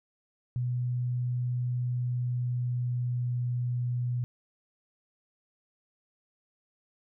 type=tone with pitch glide; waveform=sine; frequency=123.47 to 122.62 Hz; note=B2 to B2; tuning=0 to -12 cents; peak=-27 dBFS; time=0.56-4.24 s; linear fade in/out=0 ms; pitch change=-12 cents; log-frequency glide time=1.85-3.55 s; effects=none